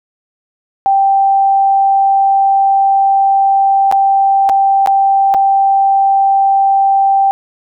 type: tone with dropouts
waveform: sine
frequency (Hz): 784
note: G5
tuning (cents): 0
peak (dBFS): -7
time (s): 0.86-7.31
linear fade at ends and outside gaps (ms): 0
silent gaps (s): 3.914-3.924 / 4.491-4.496 / 4.861-4.873 / 5.34-5.346
effects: none